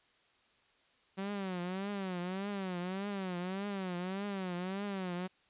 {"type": "tone with vibrato", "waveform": "sawtooth", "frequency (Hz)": 189.4, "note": "F#3", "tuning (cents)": 41, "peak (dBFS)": -32, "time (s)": [1.17, 5.28], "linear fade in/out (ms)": 20, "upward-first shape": "triangle", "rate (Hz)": 1.7, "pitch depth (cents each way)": 150, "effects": ["white hiss -69 dBFS RMS until 5.49 s", "resampled to 8000 Hz"]}